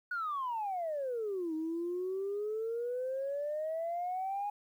sine exponential two-way sweep, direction down then up, 1480 to 311.9 to 830 Hz, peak -32 dBFS, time 0.11-4.5 s, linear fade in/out 5 ms, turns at 1.54 s, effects tanh soft clip ceiling -29 dBFS + 11-bit

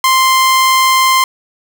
sawtooth tone, 1046.5 Hz, C6, in tune, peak -4 dBFS, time 0.04-1.24 s, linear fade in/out 2 ms, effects none

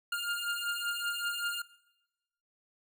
25% pulse beating tone pair, 1405 / 1410.2 Hz, F6 / F6, +10 / +16 cents, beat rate 5.2 Hz, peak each -32 / -31 dBFS, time 0.12-1.62 s, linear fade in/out 5 ms, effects noise-tail reverb RT60 1.0 s tail -21 dB re dry

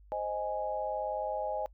sine chord, Ab major, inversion first, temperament equal, 523.3 / 622.3 / 830.6 Hz, C5 / Eb5 / Ab5, 0 / 0 / 0 cents, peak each -38 / -35 / -35 dBFS, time 0.12-1.66 s, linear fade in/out 0 ms, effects noise-tail reverb RT60 0.1 s tail -25 dB re dry + added 50 Hz sine -54 dBFS peak until 1.73 s

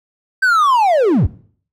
triangle linear sweep, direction down, 1572 to 52.9 Hz, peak -8 dBFS, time 0.42-1.27 s, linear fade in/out 10 ms, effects noise-tail reverb RT60 0.5 s tail -18 dB re dry

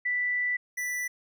sine / square tone pair in turn, 1975.5 / 1975.5 Hz, B6 / B6, 0 / 0 cents, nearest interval unison, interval 0 cents, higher neither, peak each -25 / -30 dBFS, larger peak first, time 0.05-0.57 / 0.77-1.08 s, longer first, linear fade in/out 10 ms, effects none

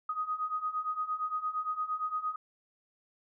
sine beating tone pair, 1244.5 / 1253.2 Hz, D#6 / D#6, 0 / +12 cents, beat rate 8.7 Hz, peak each -36 / -33 dBFS, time 0.09-2.36 s, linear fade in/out 5 ms, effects none

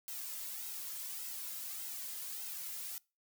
blue noise with flanger, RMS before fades -43 dBFS, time 0.08-2.98 s, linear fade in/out 0 ms, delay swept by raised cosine 1.7 to 2.7 ms, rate 1.7 Hz, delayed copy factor -0.85, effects noise-tail reverb RT60 0.3 s tail -24 dB re dry

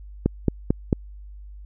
click train, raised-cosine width 3 ms, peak -5 dBFS, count 4, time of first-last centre 0.26-0.928 s, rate 4.49 Hz, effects added 50 Hz sine -38 dBFS peak until 1.65 s

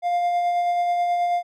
triangle tone with tremolo, 702 Hz, F5, 9 cents sharp, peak -16 dBFS, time 0.02-1.43 s, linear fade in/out 50 ms, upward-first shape sine, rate 9.3 Hz, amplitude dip 25%, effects none

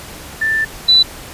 sine tone pair in turn, 1772 / 3978 Hz, A6 / B7, +12 / +12 cents, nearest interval octave + major second, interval 1400 cents, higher second, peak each -13 / -6 dBFS, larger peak second, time 0.41-0.65 / 0.88-1.03 s, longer first, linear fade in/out 10 ms, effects pink hiss -33 dBFS RMS until 1.33 s + resampled to 32000 Hz

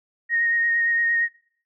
sine tone with vibrato, 1863 Hz, A#6, 2 cents flat, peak -18 dBFS, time 0.29-1.29 s, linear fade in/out 50 ms, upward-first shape sine, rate 8.7 Hz, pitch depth 15 cents each way, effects noise-tail reverb RT60 0.6 s tail -26 dB re dry

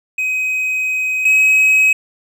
triangle tone pair in turn, 2523 / 2545 Hz, D#7 / D#7, +23 / +39 cents, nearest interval unison, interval 16 cents, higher second, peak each -14 / -7 dBFS, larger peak second, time 0.18-1.25 / 1.25-1.93 s, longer first, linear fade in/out 5 ms, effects none

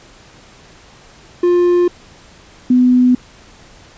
triangle / sine tone pair in turn, 352.6 / 250.1 Hz, F4 / B3, +17 / +22 cents, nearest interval tritone, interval 595 cents, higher first, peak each -7 dBFS, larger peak neither, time 1.43-1.88 / 2.7-3.15 s, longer neither, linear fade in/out 5 ms, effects pink hiss -43 dBFS RMS until 3.97 s + resampled to 16000 Hz

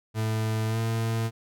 40% pulse tone with pitch glide, 110 to 113.16 Hz, A2 to A2, 0 to +49 cents, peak -24 dBFS, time 0.14-1.31 s, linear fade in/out 50 ms, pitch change +49 cents, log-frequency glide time 0.67-0.79 s, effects none

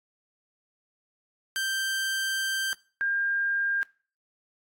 sawtooth / sine tone pair in turn, 1568 / 1604.7 Hz, G6 / G6, 0 / +40 cents, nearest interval unison, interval 40 cents, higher second, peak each -23 / -24 dBFS, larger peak first, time 1.56-2.73 / 3.01-3.83 s, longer first, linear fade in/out 0 ms, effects noise-tail reverb RT60 0.4 s tail -22 dB re dry + AAC 64 kbps

